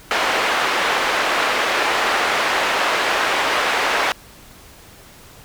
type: band-pass noise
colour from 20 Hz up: white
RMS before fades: -19 dBFS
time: 0.11-4.12 s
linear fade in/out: 0 ms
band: 440 to 2000 Hz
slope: 12 dB/octave
effects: pink hiss -44 dBFS RMS until 5.44 s